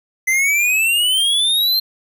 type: exponential sweep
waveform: square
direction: up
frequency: 2038 to 4190 Hz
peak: -14 dBFS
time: 0.27-1.8 s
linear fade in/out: 10 ms
effects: none